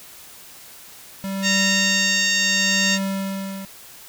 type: tone with tremolo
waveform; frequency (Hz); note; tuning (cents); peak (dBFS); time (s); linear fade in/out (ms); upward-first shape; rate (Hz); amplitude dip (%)
square; 194.2; G3; -16; -22; 1.24-3.65; 0; triangle; 0.7; 80
type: harmonic tone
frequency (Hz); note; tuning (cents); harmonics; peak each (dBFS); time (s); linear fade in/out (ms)
922; A#5; -19; 2 / 3 / 4 / 5 / 6 / 7 / 8; -22 / -24 / -25 / -26 / -27 / -27 / -28; 1.42-2.99; 50
effects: white hiss -43 dBFS RMS until 4.08 s